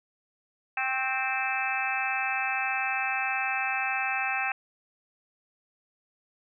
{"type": "harmonic tone with a mistuned harmonic", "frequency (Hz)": 261.6, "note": "C4", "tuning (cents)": 0, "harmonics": [3, 4, 5, 6, 7, 8, 9, 10], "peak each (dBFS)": [-32, -40, -37, -34, -36, -41, -35, -31], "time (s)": [0.77, 4.52], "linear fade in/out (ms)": 2, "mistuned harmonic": 4, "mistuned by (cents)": 44, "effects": []}